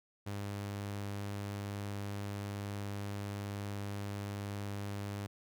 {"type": "tone", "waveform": "sawtooth", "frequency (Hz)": 101.1, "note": "G#2", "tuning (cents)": -46, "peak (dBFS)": -34, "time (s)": [0.26, 5.27], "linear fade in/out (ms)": 10, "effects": []}